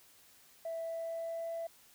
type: tone with pitch glide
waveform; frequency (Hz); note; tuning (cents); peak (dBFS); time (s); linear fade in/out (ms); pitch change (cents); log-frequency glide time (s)
sine; 659 to 665.5; E5 to E5; -1 to +16; -35; 0.65-1.67; 5; +17; 0.83-1.53
effects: tanh soft clip ceiling -33 dBFS + white hiss -62 dBFS RMS until 1.94 s